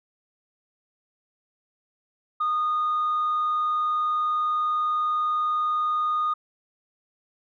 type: tone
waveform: sine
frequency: 1230 Hz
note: D#6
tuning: 20 cents flat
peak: -20 dBFS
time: 2.4-6.34 s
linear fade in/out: 10 ms
effects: tanh soft clip ceiling -19 dBFS